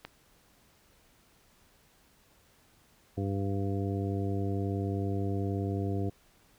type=click; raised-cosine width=0.3 ms; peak=-24 dBFS; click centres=0.05 s
type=harmonic tone; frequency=98.8 Hz; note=G2; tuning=14 cents sharp; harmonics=1 / 2 / 3 / 4 / 5 / 7; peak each=-31 / -37 / -36 / -38 / -42 / -43 dBFS; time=3.17-6.1 s; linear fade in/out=10 ms
effects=pink hiss -64 dBFS RMS until 6.58 s